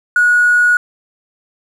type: tone with hard clipping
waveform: triangle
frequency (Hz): 1456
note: F#6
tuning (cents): -28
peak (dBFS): -8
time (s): 0.16-0.77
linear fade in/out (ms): 2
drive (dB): 3
effects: none